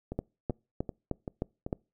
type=two click trains; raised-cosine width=2 ms; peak=-17 / -22 dBFS; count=6 / 5; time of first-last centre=0.19-1.728 / 0.12-1.664 s; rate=3.25 / 2.59 Hz; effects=noise-tail reverb RT60 0.3 s tail -26 dB re dry